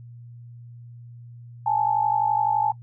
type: tone pair together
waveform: sine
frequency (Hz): 828.2 / 880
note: G#5 / A5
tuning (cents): -5 / 0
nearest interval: minor second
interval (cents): 105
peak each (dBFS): -22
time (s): 1.66-2.72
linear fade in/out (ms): 5
effects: noise-tail reverb RT60 0.1 s tail -20 dB re dry + added 119 Hz sine -40 dBFS peak until 2.82 s